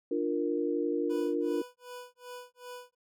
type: chord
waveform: sine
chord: Bb major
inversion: first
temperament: equal with one note detuned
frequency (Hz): 297.6 / 349.2 / 466.2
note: D4 / F4 / Bb4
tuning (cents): +23 / 0 / 0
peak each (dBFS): -32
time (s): 0.11-1.62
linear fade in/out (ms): 5
type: tone with tremolo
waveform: 25% pulse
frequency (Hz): 493.9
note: B4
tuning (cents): 0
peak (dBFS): -37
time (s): 1.09-2.95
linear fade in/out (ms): 20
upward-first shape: sine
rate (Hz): 2.6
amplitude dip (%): 100
effects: none